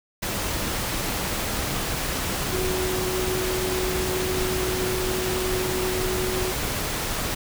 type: tone in noise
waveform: sine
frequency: 370 Hz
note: F#4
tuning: in tune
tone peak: -26 dBFS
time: 2.52-6.52 s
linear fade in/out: 10 ms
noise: pink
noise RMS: -27 dBFS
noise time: 0.22-7.35 s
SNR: -2 dB
effects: none